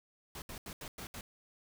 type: noise bursts at uneven times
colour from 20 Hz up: pink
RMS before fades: -45 dBFS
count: 6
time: 0.35-0.42 / 0.49-0.58 / 0.66-0.73 / 0.81-0.88 / 0.98-1.07 / 1.14-1.21 s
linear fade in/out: 2 ms
effects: none